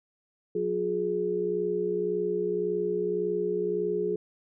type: tone cluster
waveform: sine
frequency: 180.8 / 358.4 / 420.2 Hz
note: F#3 / F4 / G#4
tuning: -40 / +45 / +20 cents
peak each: -36 / -31 / -27 dBFS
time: 0.55-4.16 s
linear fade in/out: 5 ms
effects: none